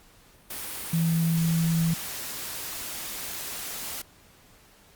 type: tone in noise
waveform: sine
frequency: 164.9 Hz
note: E3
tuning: 1 cent sharp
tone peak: -21 dBFS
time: 0.93-1.94 s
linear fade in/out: 5 ms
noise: white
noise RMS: -35 dBFS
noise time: 0.5-4.02 s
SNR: +11 dB
effects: pink hiss -56 dBFS RMS until 4.95 s + Opus 48 kbps